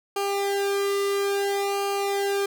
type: tone with flanger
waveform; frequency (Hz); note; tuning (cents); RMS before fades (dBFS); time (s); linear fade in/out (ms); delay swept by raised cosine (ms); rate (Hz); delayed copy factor
sawtooth; 398.9; G4; +30; -25; 0.16-2.46; 5; 0.54 to 1.21; 0.59; -1
effects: none